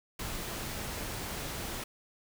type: noise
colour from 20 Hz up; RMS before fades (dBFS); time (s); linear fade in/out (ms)
pink; -38; 0.19-1.84; 5
effects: none